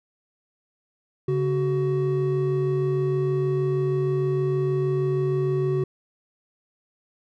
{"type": "tone pair together", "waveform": "triangle", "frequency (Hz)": [140.4, 374.8], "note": ["C#3", "F#4"], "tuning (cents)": [22, 22], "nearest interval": "octave + perfect fourth", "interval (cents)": 1700, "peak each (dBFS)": [-22, -21], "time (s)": [1.28, 5.84], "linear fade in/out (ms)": 5, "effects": []}